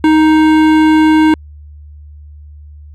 sine tone with hard clipping, 312 Hz, D#4, 5 cents sharp, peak -7 dBFS, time 0.04-1.34 s, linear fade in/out 2 ms, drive 15 dB, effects added 74 Hz sine -31 dBFS peak until 2.94 s + MP3 64 kbps

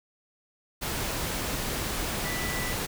sine tone in noise, 1975.5 Hz, B6, in tune, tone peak -35 dBFS, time 2.24-2.74 s, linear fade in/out 20 ms, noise pink, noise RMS -31 dBFS, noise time 0.81-2.87 s, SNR -7 dB, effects none

